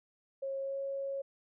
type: tone with pitch glide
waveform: sine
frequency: 543 to 549 Hz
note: C#5 to C#5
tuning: -36 to -17 cents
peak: -34 dBFS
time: 0.42-1.22 s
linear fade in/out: 10 ms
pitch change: +19 cents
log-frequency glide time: 0.6-0.78 s
effects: none